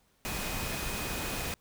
sine tone in noise, 2499 Hz, D#7, 7 cents sharp, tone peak -43 dBFS, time 0.25-1.54 s, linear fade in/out 0 ms, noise pink, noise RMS -35 dBFS, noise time 0.25-1.54 s, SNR -11 dB, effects pink hiss -69 dBFS RMS until 1.6 s

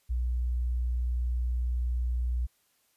sine tone, 60.8 Hz, B1, 26 cents flat, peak -26 dBFS, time 0.09-2.47 s, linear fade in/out 20 ms, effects white hiss -70 dBFS RMS until 2.96 s + resampled to 32000 Hz

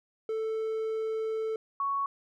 triangle / sine tone pair in turn, 441.4 / 1112.3 Hz, A4 / C#6, +5 / +6 cents, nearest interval octave + major third, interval 1601 cents, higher second, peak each -27 dBFS, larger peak neither, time 0.29-1.56 / 1.8-2.06 s, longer first, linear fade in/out 2 ms, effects none

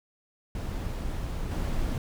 brown noise with level steps, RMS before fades -32 / -29 dBFS, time 0.55-1.98 s, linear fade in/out 2 ms, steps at 1.51 s, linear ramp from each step 2 ms, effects none

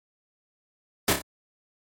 pink noise with echo, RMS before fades -20 dBFS, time 1.08-1.13 s, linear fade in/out 2 ms, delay 29 ms, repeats 3, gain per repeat -6 dB, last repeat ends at 1.217 s, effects high-pass 100 Hz 12 dB/octave + MP3 64 kbps

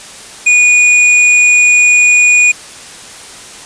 square tone, 2457 Hz, D#7, 22 cents flat, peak -5 dBFS, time 0.46-2.52 s, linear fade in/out 10 ms, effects white hiss -31 dBFS RMS until 3.65 s + resampled to 22050 Hz

